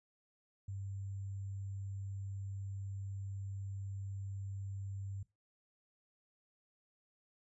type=tone with sample-and-hold; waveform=sine; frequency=98 Hz; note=G2; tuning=in tune; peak=-40 dBFS; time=0.68-5.23 s; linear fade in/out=5 ms; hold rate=7350 Hz; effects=noise-tail reverb RT60 0.2 s tail -19 dB re dry + resampled to 24000 Hz